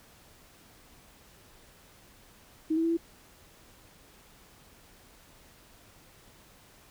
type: tone with pitch steps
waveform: sine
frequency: 316.4 / 326.3 / 331.4 / 334.2 Hz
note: D#4 / E4 / E4 / E4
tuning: +29 / -18 / +9 / +24 cents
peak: -24 dBFS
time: 2.7-2.972 s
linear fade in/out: 10 ms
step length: 68 ms
effects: pink hiss -57 dBFS RMS until 6.9 s